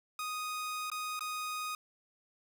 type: tone with dropouts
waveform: sawtooth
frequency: 1244.5 Hz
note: D#6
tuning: in tune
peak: -32 dBFS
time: 0.19-1.75 s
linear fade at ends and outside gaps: 2 ms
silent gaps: 0.901-0.916 / 1.193-1.207 s
effects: none